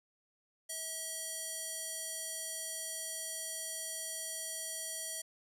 square tone with band-pass filter, 645 Hz, E5, 38 cents flat, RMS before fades -41 dBFS, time 0.69-5.22 s, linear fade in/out 10 ms, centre 9100 Hz, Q 1.8, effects none

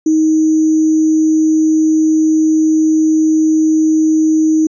sine tone with sample-and-hold, 314.5 Hz, D#4, 19 cents sharp, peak -8 dBFS, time 0.06-4.67 s, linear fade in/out 5 ms, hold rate 6300 Hz, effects resampled to 16000 Hz

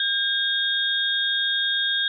sine tone cluster, 1608 / 3319 / 3667 Hz, G6 / G#7 / A#7, +44 / -2 / -29 cents, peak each -25 dBFS, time 0-2.08 s, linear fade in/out 2 ms, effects none

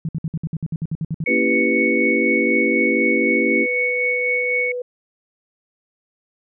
sine tone bursts, 160 Hz, D#3, 49 cents sharp, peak -20 dBFS, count 13, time 0.05-1.24 s, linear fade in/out 2 ms, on 38 ms, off 58 ms
sine tone with tremolo, 2219 Hz, C#7, 1 cent sharp, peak -17 dBFS, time 1.26-4.72 s, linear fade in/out 5 ms, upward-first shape sine, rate 4 Hz, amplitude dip 30%
sine tone, 493.9 Hz, B4, in tune, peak -23 dBFS, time 1.27-4.82 s, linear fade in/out 5 ms
sine chord, A# diminished seventh, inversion none, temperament equal, 233.1 / 277.2 / 329.6 / 392 Hz, A#3 / C#4 / E4 / G4, 0 / 0 / 0 / 0 cents, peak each -23 dBFS, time 1.27-3.67 s, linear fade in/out 50 ms
effects none

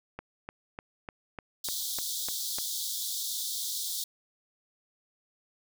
click train, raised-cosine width 0.5 ms, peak -23 dBFS, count 9, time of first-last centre 0.19-2.585 s, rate 3.34 Hz
pink high-pass noise, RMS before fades -34 dBFS, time 1.64-4.04 s, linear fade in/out 5 ms, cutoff 3400 Hz, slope 96 dB/octave
effects none

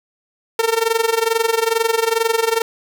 sawtooth tone with amplitude modulation, 454.2 Hz, A#4, 45 cents flat, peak -8 dBFS, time 0.59-2.62 s, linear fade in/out 2 ms, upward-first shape sine, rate 22.3 Hz, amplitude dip 85%, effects none

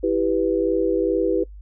sine chord, E minor, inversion none, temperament equal, 329.6 / 392 / 493.9 Hz, E4 / G4 / B4, 0 / 0 / 0 cents, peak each -22 dBFS, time 0.03-1.44 s, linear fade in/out 10 ms, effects noise-tail reverb RT60 0.1 s tail -22 dB re dry + added 50 Hz sine -37 dBFS peak until 1.61 s

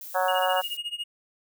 violet noise, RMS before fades -40 dBFS, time 0.01-0.77 s, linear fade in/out 2 ms
harmonic tone, 184.8 Hz, F#3, 2 cents flat, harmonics 3 / 4 / 5 / 6 / 7 / 8 / 9, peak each -27 / -26 / -29 / -33 / -33 / -34 / -34 dBFS, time 0.14-0.62 s, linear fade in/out 20 ms
triangle tone with tremolo, 2862 Hz, F7, 42 cents sharp, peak -26 dBFS, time 0.28-1.04 s, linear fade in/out 5 ms, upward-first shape sine, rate 14 Hz, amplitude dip 90%
effects none

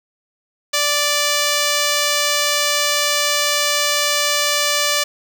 5% pulse tone, 586 Hz, D5, 4 cents flat, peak -4 dBFS, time 0.73-5.04 s, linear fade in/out 10 ms, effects none

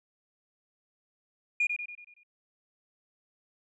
sine tone with echo, 2432 Hz, D#7, 40 cents flat, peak -22 dBFS, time 1.6-1.67 s, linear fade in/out 5 ms, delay 94 ms, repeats 6, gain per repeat -6 dB, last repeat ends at 2.234 s, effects tanh soft clip ceiling -19 dBFS

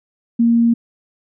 sine tone, 233.1 Hz, A#3, in tune, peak -10 dBFS, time 0.39-0.74 s, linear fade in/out 10 ms, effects none

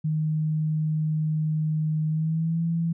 sine tone with pitch glide, 155.3 to 166.45 Hz, D#3 to E3, -3 to +17 cents, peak -22 dBFS, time 0.04-2.93 s, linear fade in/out 10 ms, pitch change +120 cents, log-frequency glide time 2.08-2.62 s, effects none

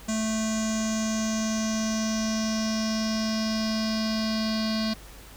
square tone with low-pass filter sweep, 219.5 Hz, A3, 4 cents flat, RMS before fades -27 dBFS, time 0.08-4.94 s, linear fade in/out 10 ms, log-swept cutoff 7100 to 4600 Hz, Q 6.5, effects added 50 Hz sine -47 dBFS peak until 5.36 s + pink hiss -48 dBFS RMS until 5.36 s

